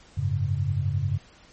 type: chord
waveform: sine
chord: F# suspended second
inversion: none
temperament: equal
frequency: 92.5 / 103.83 / 138.59 Hz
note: F#2 / G#2 / C#3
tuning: 0 / 0 / 0 cents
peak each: -27 dBFS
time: 0.17-1.18 s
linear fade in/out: 10 ms
effects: pink hiss -53 dBFS RMS until 1.52 s + MP3 32 kbps